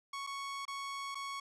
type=tone with dropouts; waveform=sawtooth; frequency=1108.7 Hz; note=C#6; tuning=in tune; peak=-35 dBFS; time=0.13-1.4 s; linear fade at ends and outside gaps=5 ms; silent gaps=0.267-0.271 / 0.653-0.679 / 1.147-1.153 s; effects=low-pass 8000 Hz 12 dB/octave